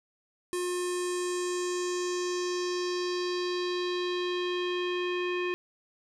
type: tone with low-pass filter sweep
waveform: square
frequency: 357.6 Hz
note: F4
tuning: 41 cents sharp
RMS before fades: -31 dBFS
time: 0.53-5.54 s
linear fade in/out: 0 ms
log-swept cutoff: 10000 to 2600 Hz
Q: 3.1
effects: none